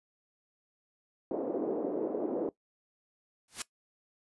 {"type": "band-pass noise", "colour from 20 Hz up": "white", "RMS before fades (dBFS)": -33, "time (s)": [1.31, 2.49], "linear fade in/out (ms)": 2, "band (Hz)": [280, 490], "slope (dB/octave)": 24}
{"type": "noise with exponential growth", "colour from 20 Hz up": "white", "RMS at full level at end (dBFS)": -31, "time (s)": [3.48, 3.62], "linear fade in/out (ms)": 2, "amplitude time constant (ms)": 29}
{"effects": ["noise-tail reverb RT60 0.1 s tail -18 dB re dry", "resampled to 24000 Hz"]}